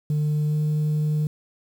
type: tone with pitch glide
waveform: sine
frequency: 150.1 to 151.93 Hz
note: D3 to D#3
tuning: +38 to -41 cents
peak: -17 dBFS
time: 0.1-1.27 s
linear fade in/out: 2 ms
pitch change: +21 cents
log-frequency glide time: 0.48-0.55 s
effects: tanh soft clip ceiling -19 dBFS + 8-bit